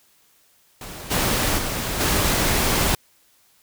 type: noise with level steps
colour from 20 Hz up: pink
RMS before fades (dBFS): -36 / -21 / -26 / -20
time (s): 0.81-2.95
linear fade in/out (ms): 2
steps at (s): 1.1 / 1.57 / 1.99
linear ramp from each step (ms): 20
effects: white hiss -59 dBFS RMS until 3.62 s